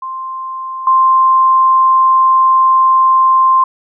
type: tone with level steps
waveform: sine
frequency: 1050 Hz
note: C6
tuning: 6 cents sharp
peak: -20 / -6 dBFS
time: 0.02-3.64 s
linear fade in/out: 5 ms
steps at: 0.87 s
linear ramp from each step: 2 ms
effects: none

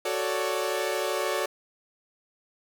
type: chord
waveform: sawtooth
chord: D major seventh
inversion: first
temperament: equal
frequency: 370 / 440 / 554.4 / 587.3 Hz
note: F#4 / A4 / C#5 / D5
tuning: 0 / 0 / 0 / 0 cents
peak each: -28 dBFS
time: 0.05-1.46 s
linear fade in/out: 5 ms
effects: none

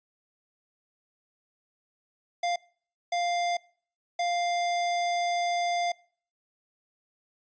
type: tone bursts at uneven times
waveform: square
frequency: 698.5 Hz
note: F5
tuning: in tune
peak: -26 dBFS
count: 3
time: 2.43-2.56 / 3.12-3.57 / 4.19-5.92 s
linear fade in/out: 5 ms
effects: noise-tail reverb RT60 0.5 s tail -24 dB re dry + resampled to 16000 Hz

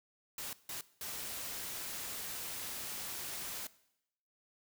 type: noise bursts at uneven times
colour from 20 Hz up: white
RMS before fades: -42 dBFS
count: 3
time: 0.38-0.53 / 0.69-0.81 / 1.01-3.67 s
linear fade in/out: 2 ms
effects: noise-tail reverb RT60 0.8 s tail -19 dB re dry

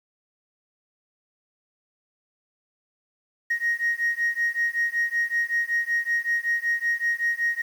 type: beating tone pair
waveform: sine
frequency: 1872 / 1877.3 Hz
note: A#6 / A#6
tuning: +7 / +12 cents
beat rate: 5.3 Hz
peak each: -24 dBFS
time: 3.5-7.62 s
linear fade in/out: 10 ms
effects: tanh soft clip ceiling -17 dBFS + 8-bit

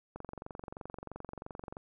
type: click train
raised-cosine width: 1 ms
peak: -28 dBFS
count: 38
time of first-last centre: 0.16-1.769 s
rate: 23 Hz
effects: none

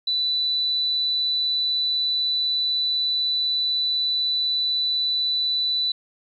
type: tone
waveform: sine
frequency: 3978 Hz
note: B7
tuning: 12 cents sharp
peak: -20 dBFS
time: 0.07-5.92 s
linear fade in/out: 5 ms
effects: 10-bit

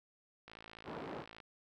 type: click train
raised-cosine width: 0.3 ms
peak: -35 dBFS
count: 52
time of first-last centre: 0.48-1.402 s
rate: 55.3 Hz
type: band-pass noise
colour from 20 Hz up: pink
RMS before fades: -45 dBFS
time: 0.84-1.26 s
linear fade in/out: 50 ms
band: 220 to 1000 Hz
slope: 12 dB/octave
effects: none

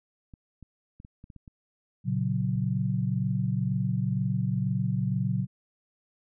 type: clicks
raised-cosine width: 5 ms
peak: -34 dBFS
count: 11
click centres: 0.338 / 0.627 / 1.001 / 1.049 / 1.241 / 1.302 / 1.363 / 1.478 / 2.413 / 2.557 / 2.64 s
type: chord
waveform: sine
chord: F# major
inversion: first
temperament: equal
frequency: 116.54 / 138.59 / 185 Hz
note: A#2 / C#3 / F#3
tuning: 0 / 0 / 0 cents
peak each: -29 dBFS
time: 2.04-5.47 s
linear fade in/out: 50 ms
effects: none

